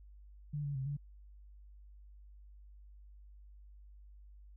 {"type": "tone with pitch steps", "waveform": "sine", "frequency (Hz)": [147, 142.7, 132.9, 143.3], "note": ["D3", "D3", "C3", "D3"], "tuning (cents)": [2, -49, 27, -42], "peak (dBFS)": -35, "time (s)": [0.53, 0.97], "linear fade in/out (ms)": 10, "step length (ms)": 110, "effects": ["added 50 Hz sine -53 dBFS peak until 4.56 s"]}